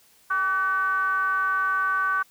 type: ring-modulated tone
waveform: triangle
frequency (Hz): 180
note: F#3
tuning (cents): -47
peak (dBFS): -16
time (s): 0.3-2.23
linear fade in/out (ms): 10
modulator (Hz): 1330
effects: white hiss -58 dBFS RMS until 2.3 s